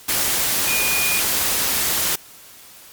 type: tone in noise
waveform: sine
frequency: 2451 Hz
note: D#7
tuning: 27 cents flat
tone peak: -22 dBFS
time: 0.67-1.2 s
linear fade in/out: 10 ms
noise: white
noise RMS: -20 dBFS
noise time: 0.08-2.16 s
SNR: -5 dB
effects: white hiss -44 dBFS RMS until 2.92 s + Opus 48 kbps